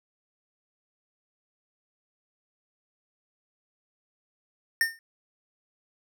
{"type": "tone with exponential decay", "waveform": "square", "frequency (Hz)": 1819, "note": "A#6", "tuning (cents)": -43, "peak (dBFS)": -18, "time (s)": [4.81, 4.99], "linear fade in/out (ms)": 1, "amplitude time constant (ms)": 39, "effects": []}